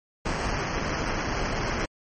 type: noise with sample-and-hold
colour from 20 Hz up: pink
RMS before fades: -28 dBFS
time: 0.25-1.86 s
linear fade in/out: 10 ms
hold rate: 3675 Hz
effects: MP3 32 kbps